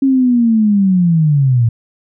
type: linear sweep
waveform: sine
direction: down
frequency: 273.8 to 111.9 Hz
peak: -8 dBFS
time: 0.02-1.69 s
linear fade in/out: 5 ms
effects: none